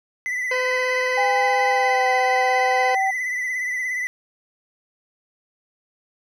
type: tone with vibrato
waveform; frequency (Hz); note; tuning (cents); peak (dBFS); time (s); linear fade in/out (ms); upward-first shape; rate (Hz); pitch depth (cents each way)
triangle; 2002; B6; +23; -21; 0.26-4.07; 0; triangle; 17; 53
type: harmonic tone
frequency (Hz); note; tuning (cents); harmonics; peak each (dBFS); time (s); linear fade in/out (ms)
508; B4; +49; 1 / 2 / 3 / 4 / 5 / 6 / 8 / 9 / 10; -23 / -29 / -33 / -35 / -37 / -39 / -41 / -42 / -43; 0.51-2.95; 5
type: tone with pitch glide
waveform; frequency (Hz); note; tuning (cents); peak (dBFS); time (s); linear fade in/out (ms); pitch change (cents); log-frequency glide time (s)
sine; 804 to 771.2; G5 to G5; +44 to -28; -19; 1.17-3.11; 10; -72; 1.67-2.09
effects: none